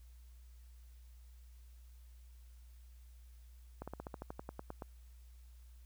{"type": "slowing click train", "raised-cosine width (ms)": 1, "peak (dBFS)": -29, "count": 13, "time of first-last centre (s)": [3.82, 4.822], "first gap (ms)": 56, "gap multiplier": 1.07, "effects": ["added 60 Hz sine -54 dBFS peak until 5.85 s", "white hiss -72 dBFS RMS until 5.85 s"]}